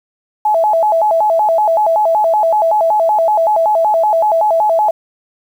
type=tone with vibrato; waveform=sine; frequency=748 Hz; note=F#5; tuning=19 cents sharp; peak=-9 dBFS; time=0.45-4.91 s; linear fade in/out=5 ms; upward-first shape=square; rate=5.3 Hz; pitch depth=220 cents each way; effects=7-bit